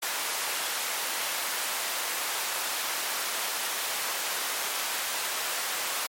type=high-pass noise; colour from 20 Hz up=pink; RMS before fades=-31 dBFS; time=0.02-6.07 s; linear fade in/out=10 ms; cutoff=820 Hz; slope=12 dB/octave; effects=MP3 64 kbps